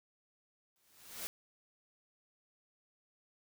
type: noise with exponential growth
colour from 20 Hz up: white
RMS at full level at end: -39 dBFS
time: 0.76-1.27 s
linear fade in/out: 0 ms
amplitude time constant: 110 ms
effects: none